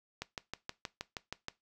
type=click train; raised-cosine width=0.2 ms; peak=-20 dBFS; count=9; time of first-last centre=0.22-1.484 s; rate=6.33 Hz; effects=noise-tail reverb RT60 0.2 s tail -19 dB re dry